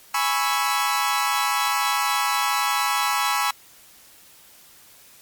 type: chord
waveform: sawtooth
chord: C# minor seventh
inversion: second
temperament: equal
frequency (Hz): 830.6 / 987.8 / 1108.7 / 1318.5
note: G#5 / B5 / C#6 / E6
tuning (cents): 0 / 0 / 0 / 0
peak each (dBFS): -22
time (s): 0.14-3.51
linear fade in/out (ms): 5
effects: white hiss -50 dBFS RMS until 5.21 s + MP3 96 kbps